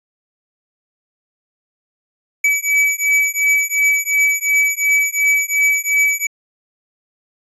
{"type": "beating tone pair", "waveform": "square", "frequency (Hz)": [2289, 2291.8], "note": ["D7", "D7"], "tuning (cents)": [-45, -43], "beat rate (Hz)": 2.8, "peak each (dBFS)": -17, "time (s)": [2.44, 6.27], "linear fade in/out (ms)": 5, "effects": ["resampled to 32000 Hz"]}